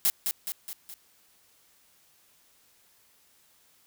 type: noise with echo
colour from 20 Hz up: blue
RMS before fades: -23 dBFS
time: 0.05-0.1 s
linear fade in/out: 0 ms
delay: 210 ms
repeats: 4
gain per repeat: -5 dB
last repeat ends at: 0.94 s
effects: white hiss -63 dBFS RMS until 3.86 s